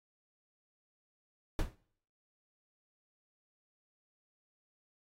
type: noise with exponential decay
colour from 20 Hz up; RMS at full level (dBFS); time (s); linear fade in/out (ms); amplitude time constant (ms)
brown; -26; 1.59-1.75; 1; 33
effects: noise-tail reverb RT60 0.6 s tail -22 dB re dry + AAC 48 kbps